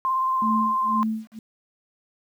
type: tone with vibrato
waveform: sine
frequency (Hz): 1046.5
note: C6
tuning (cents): 0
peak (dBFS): -20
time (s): 0.05-1.03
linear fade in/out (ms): 0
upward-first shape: triangle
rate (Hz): 18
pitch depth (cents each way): 25
type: tone with tremolo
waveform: sine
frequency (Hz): 220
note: A3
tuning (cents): 0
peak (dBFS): -21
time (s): 0.42-1.39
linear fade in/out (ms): 2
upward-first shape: sine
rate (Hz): 2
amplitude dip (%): 100
effects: 9-bit